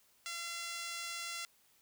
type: tone with high-pass filter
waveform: 5% pulse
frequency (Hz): 683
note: F5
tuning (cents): -39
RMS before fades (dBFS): -42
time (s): 0.26-1.45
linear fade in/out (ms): 0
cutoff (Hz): 1400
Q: 1.3
effects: white hiss -69 dBFS RMS until 1.81 s